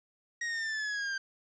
45% pulse linear sweep, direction down, 1893 to 1568 Hz, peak -32 dBFS, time 0.41-1.18 s, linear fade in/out 5 ms, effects resampled to 16000 Hz + 10-bit

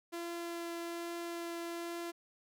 sawtooth tone with vibrato, 340.4 Hz, F4, 44 cents flat, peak -35 dBFS, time 0.12-2.12 s, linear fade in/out 20 ms, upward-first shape triangle, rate 1.2 Hz, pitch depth 8 cents each way, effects none

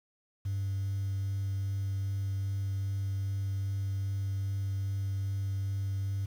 sine tone with vibrato, 98 Hz, G2, in tune, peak -28 dBFS, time 0.45-6.26 s, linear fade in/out 10 ms, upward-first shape sine, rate 2.5 Hz, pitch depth 9 cents each way, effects tanh soft clip ceiling -28 dBFS + 9-bit

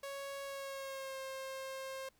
sawtooth tone with pitch glide, 554.4 to 532.1 Hz, C#5 to C5, 0 to +29 cents, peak -38 dBFS, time 0.03-2.09 s, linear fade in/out 5 ms, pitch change -71 cents, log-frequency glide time 0.43-1.19 s, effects pink hiss -72 dBFS RMS until 2.19 s

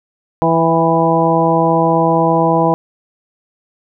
harmonic tone with a mistuned harmonic, 164.81 Hz, E3, in tune, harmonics 1 / 2 / 3 / 4 / 5 / 6, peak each -17 / -17 / -17 / -17 / -17 / -17 dBFS, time 0.42-2.74 s, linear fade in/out 0 ms, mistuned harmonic 5, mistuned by -18 cents, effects none

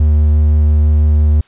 triangle tone, 75.5 Hz, D2, 48 cents sharp, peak -5 dBFS, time 0-1.41 s, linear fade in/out 5 ms, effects white hiss -50 dBFS RMS until 1.47 s + resampled to 8000 Hz

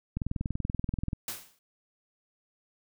click train, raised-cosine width 5 ms, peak -18 dBFS, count 21, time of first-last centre 0.17-1.132 s, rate 20.8 Hz
white noise with exponential decay, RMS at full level -33 dBFS, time 1.28-1.59 s, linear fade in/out 1 ms, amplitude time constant 66 ms
effects none

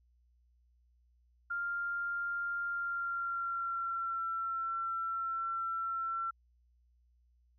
sine tone with pitch glide, 1396.9 to 1349.3 Hz, F6 to E6, 0 to +40 cents, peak -33 dBFS, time 1.5-6.31 s, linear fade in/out 10 ms, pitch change -60 cents, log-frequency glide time 2.68-4.29 s, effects added 60 Hz sine -66 dBFS peak until 7.58 s

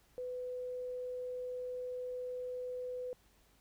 sine tone, 500 Hz, B4, 21 cents sharp, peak -38 dBFS, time 0.18-3.13 s, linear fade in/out 0 ms, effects added 50 Hz sine -70 dBFS peak until 3.6 s + pink hiss -69 dBFS RMS until 3.6 s

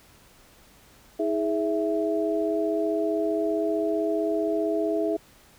sine tone cluster, 321.1 / 416.5 / 660 Hz, E4 / G#4 / E5, -45 / +5 / +2 cents, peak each -27 dBFS, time 1.19-5.17 s, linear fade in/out 10 ms, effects pink hiss -55 dBFS RMS until 5.58 s

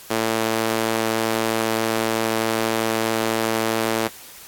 sawtooth tone with high-pass filter, 112.3 Hz, A2, 36 cents sharp, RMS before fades -22 dBFS, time 0.1-4.08 s, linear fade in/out 10 ms, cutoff 350 Hz, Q 0.87, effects white hiss -42 dBFS RMS until 4.47 s + AAC 64 kbps

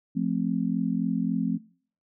sine chord, F major, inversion none, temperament just, 174.61 / 218.3 / 261.9 Hz, F3 / A3 / C4, 0 / -13 / +2 cents, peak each -28 dBFS, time 0.15-1.58 s, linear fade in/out 20 ms, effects noise-tail reverb RT60 0.5 s tail -23 dB re dry

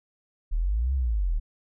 sine linear two-way sweep, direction up then down, 34.72 to 68.7 to 34.72 Hz, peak -22 dBFS, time 0.51-1.4 s, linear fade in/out 20 ms, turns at 0.94 s, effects none

